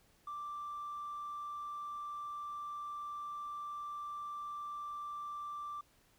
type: tone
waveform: triangle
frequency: 1175 Hz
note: D6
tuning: 1 cent sharp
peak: -37 dBFS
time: 0.27-5.81 s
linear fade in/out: 5 ms
effects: tanh soft clip ceiling -37 dBFS + pink hiss -69 dBFS RMS until 6.18 s